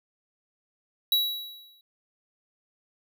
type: tone with exponential decay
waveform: square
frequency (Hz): 3900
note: B7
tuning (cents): -23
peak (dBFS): -19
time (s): 1.12-1.81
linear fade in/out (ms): 2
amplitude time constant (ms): 150
effects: none